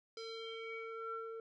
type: tone with low-pass filter sweep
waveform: square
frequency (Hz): 451.8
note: A4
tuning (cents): +46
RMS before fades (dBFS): -45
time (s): 0.17-1.4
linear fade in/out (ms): 2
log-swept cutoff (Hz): 4900 to 940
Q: 5.2
effects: none